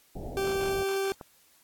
pink low-pass noise, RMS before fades -38 dBFS, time 0.15-0.84 s, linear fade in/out 10 ms, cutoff 820 Hz, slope 96 dB/octave
40% pulse tone, 389.9 Hz, G4, 9 cents flat, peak -26 dBFS, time 0.37-1.12 s, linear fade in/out 0 ms
click, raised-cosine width 1 ms, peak -27 dBFS, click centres 1.212 s
effects white hiss -62 dBFS RMS until 1.63 s + AAC 64 kbps

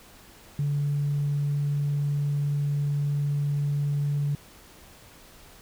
sine tone, 144.1 Hz, D3, 33 cents flat, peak -22 dBFS, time 0.59-4.35 s, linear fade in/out 2 ms, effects tanh soft clip ceiling -19 dBFS + pink hiss -51 dBFS RMS until 5.61 s

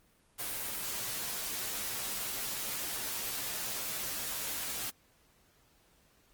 white noise with comb filter, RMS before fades -37 dBFS, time 0.38-4.91 s, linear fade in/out 20 ms, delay 12 ms, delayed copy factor -0.7, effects pink hiss -67 dBFS RMS until 6.33 s + Opus 32 kbps

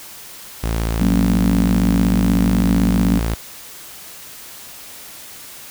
sawtooth tone, 56 Hz, A1, 31 cents sharp, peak -14 dBFS, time 0.63-3.35 s, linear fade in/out 10 ms
sine chord, F# major, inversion none, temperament just, 185 / 231.2 / 277.5 Hz, F#3 / A#3 / C#4, 0 / -14 / +2 cents, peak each -16 / -20 / -21 dBFS, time 1-3.19 s, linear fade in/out 10 ms
effects white hiss -37 dBFS RMS until 5.7 s

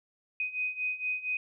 sine beating tone pair, 2500 / 2504.3 Hz, D#7 / D#7, +8 / +11 cents, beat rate 4.3 Hz, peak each -35 / -32 dBFS, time 0.4-1.37 s, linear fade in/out 2 ms, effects none

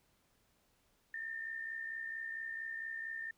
sine tone with amplitude modulation, 1808 Hz, A6, 47 cents sharp, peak -37 dBFS, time 1.14-3.31 s, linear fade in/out 2 ms, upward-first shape sine, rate 64.4 Hz, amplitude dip 55%, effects pink hiss -74 dBFS RMS until 3.37 s

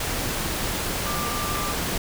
sine tone in noise, 1184 Hz, D6, 14 cents sharp, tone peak -30 dBFS, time 1.06-1.72 s, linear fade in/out 5 ms, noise pink, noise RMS -27 dBFS, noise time 0-1.98 s, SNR -6 dB, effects none

